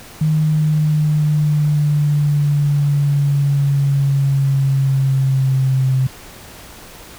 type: exponential sweep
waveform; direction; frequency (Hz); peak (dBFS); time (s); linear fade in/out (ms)
sine; down; 155.56 to 130.81; -12; 0.21-6.07; 5
effects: pink hiss -38 dBFS RMS until 7.18 s